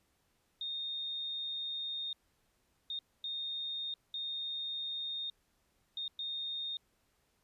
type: tone bursts at uneven times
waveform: sine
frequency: 3678 Hz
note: A#7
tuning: 24 cents flat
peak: -36 dBFS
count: 6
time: 0.61-2.13 / 2.9-2.99 / 3.24-3.94 / 4.14-5.3 / 5.97-6.08 / 6.19-6.77 s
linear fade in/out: 2 ms
effects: pink hiss -75 dBFS RMS until 7.43 s + resampled to 32000 Hz